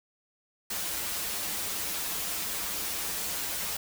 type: noise with comb filter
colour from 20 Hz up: white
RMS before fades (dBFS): -33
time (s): 0.7-3.77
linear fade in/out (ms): 5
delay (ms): 7.9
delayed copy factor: -0.75
effects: none